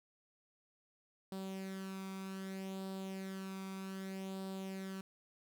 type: tone with flanger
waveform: sawtooth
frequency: 191.5 Hz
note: G3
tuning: 40 cents flat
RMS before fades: -44 dBFS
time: 1.32-5.01 s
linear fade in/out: 2 ms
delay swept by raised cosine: 0.23 to 0.85 ms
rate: 0.64 Hz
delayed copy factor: +0.55
effects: none